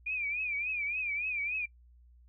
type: tone with vibrato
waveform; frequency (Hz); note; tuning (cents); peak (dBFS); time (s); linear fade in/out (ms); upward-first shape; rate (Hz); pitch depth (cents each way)
sine; 2409; D7; +43; -31; 0.06-1.66; 10; triangle; 3.5; 130
effects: noise-tail reverb RT60 0.1 s tail -22 dB re dry + added 60 Hz sine -56 dBFS peak until 2.28 s